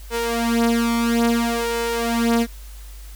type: tone with flanger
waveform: sawtooth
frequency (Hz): 233.1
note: A#3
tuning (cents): 0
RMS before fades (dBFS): -20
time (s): 0.1-2.47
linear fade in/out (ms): 50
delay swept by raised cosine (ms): 2 to 5.2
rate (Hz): 0.59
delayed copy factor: +0.8
effects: added 50 Hz sine -35 dBFS peak until 3.15 s + white hiss -47 dBFS RMS until 3.15 s